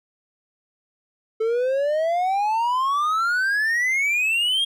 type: exponential sweep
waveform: triangle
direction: up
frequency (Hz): 435.8 to 3281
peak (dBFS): -17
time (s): 1.4-4.65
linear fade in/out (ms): 10
effects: none

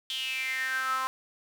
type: tone with high-pass filter sweep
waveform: sawtooth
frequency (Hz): 261.6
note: C4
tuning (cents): 0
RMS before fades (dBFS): -31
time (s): 0.1-1.07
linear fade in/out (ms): 0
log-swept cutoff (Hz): 3300 to 1100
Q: 9.1
effects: none

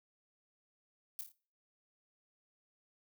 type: noise with echo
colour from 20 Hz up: violet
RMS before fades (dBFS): -40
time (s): 1.19-1.21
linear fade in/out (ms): 0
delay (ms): 27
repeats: 4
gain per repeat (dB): -6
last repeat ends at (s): 1.318
effects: noise-tail reverb RT60 0.4 s tail -21 dB re dry

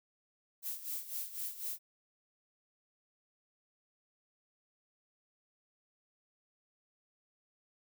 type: noise with tremolo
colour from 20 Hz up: violet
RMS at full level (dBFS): -38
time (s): 0.62-1.79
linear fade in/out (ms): 50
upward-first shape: sine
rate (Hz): 4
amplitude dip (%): 75
effects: none

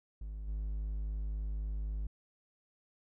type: tone with level steps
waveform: triangle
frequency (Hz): 51.91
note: G#1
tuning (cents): 0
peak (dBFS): -37 / -32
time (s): 0.21-2.07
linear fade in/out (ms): 5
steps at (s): 0.47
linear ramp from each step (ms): 20
effects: none

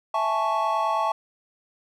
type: chord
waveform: triangle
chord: A major seventh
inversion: second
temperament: equal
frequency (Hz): 659.3 / 830.6 / 880 / 1108.7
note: E5 / G#5 / A5 / C#6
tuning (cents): 0 / 0 / 0 / 0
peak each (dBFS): -26 / -28 / -24 / -24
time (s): 0.14-1.12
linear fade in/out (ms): 5
effects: none

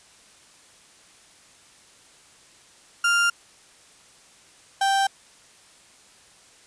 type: tone pair in turn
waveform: 35% pulse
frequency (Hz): 1396.9 / 784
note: F6 / G5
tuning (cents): 0 / 0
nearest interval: minor seventh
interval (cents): 1000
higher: first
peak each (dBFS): -16 / -17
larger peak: first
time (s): 3.04-3.3 / 4.81-5.07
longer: neither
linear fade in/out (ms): 5
effects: white hiss -53 dBFS RMS until 6.66 s + resampled to 22050 Hz

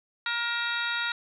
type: harmonic tone with a mistuned harmonic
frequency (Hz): 471.6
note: A#4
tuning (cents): +20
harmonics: 2 / 3 / 4 / 5 / 6 / 7 / 8 / 9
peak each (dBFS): -38 / -30 / -34 / -40 / -40 / -41 / -35 / -43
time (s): 0.26-1.12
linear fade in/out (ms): 2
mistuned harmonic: 6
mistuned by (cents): -94
effects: none

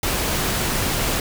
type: noise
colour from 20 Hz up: pink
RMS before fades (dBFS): -22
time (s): 0.03-1.2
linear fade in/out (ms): 2
effects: none

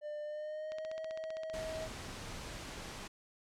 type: tone with pitch glide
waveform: triangle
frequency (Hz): 598 to 637.2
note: D5 to D#5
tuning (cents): +31 to +41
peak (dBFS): -37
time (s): 0.01-1.89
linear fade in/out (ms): 50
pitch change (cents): +110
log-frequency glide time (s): 0.24-0.97
type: click train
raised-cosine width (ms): 0.2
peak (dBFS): -31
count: 18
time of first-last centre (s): 0.72-1.824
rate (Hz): 15.4
type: noise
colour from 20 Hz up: pink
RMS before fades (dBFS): -45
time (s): 1.53-3.08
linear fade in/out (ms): 10
effects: low-pass 8000 Hz 12 dB/octave

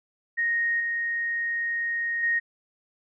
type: tone with level steps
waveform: sine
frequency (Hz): 1864.7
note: A#6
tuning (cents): 0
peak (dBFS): -22 / -25 / -21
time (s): 0.37-2.4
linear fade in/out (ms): 20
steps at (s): 0.8 / 2.23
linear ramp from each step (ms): 2
effects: none

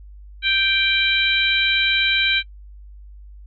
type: harmonic tone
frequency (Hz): 784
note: G5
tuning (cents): 0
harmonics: 2 / 3 / 4 / 5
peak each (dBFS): -23 / -20 / -22 / -22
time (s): 0.42-2.43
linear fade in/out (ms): 50
effects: noise-tail reverb RT60 0.1 s tail -23 dB re dry + added 50 Hz sine -38 dBFS peak until 3.46 s

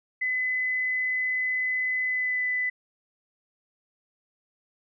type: tone with pitch glide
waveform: sine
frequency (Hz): 2016 to 1999.8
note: B6 to B6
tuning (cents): +35 to +21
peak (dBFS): -24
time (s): 0.21-2.7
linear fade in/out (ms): 10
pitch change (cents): -14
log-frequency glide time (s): 2.04-2.44
effects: none

